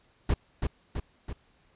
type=noise with echo; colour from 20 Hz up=brown; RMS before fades=-23 dBFS; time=0.29-0.34 s; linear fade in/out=5 ms; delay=330 ms; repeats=3; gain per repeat=-4 dB; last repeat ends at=1.33 s; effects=pink hiss -65 dBFS RMS until 1.75 s + resampled to 8000 Hz